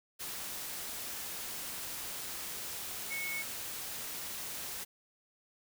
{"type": "tone in noise", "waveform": "sine", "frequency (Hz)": 2200, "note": "C#7", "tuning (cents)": -14, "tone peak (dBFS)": -36, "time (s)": [3.1, 3.43], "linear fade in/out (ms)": 20, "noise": "white", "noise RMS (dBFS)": -41, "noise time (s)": [0.19, 4.85], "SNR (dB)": 2, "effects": []}